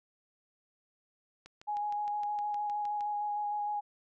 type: click train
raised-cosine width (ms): 0.2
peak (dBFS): -33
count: 11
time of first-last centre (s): 1.46-3.008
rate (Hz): 6.46
type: tone with vibrato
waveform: sine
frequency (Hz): 830.6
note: G#5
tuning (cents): 0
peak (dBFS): -31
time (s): 1.67-3.81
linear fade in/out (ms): 20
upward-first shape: square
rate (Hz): 6.5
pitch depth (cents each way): 11
effects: none